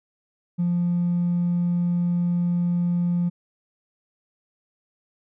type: tone with hard clipping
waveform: sine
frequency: 174.61 Hz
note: F3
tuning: in tune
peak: -20 dBFS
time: 0.58-3.3 s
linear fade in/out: 20 ms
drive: 1 dB
effects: none